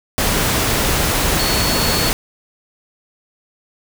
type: tone in noise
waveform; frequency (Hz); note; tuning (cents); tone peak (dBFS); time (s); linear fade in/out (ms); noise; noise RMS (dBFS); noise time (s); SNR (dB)
sine; 4401; C#8; -13; -22; 1.39-2.09; 0; pink; -17; 0.18-2.13; -8
effects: none